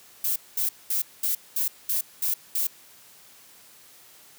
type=noise bursts; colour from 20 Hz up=violet; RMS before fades=-25 dBFS; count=8; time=0.24-2.67 s; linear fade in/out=5 ms; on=120 ms; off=210 ms; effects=white hiss -52 dBFS RMS until 4.38 s + high-pass 80 Hz 12 dB/octave